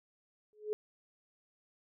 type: tone with exponential growth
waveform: sine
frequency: 423.8 Hz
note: G#4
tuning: 35 cents sharp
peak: -28 dBFS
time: 0.53-0.73 s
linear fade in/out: 0 ms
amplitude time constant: 43 ms
effects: none